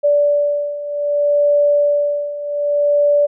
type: beating tone pair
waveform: sine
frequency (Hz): 581 / 581.64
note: D5 / D5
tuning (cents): -19 / -17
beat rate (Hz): 0.64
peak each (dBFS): -18 / -14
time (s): 0.03-3.27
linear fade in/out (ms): 20
effects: none